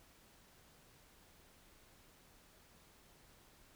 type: silence
effects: pink hiss -65 dBFS RMS until 3.75 s